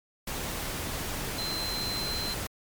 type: tone in noise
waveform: sine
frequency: 4095 Hz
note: C8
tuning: 38 cents flat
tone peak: -32 dBFS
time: 1.38-2.34 s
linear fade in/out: 5 ms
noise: pink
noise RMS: -34 dBFS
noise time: 0.27-2.47 s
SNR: -1 dB
effects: MP3 96 kbps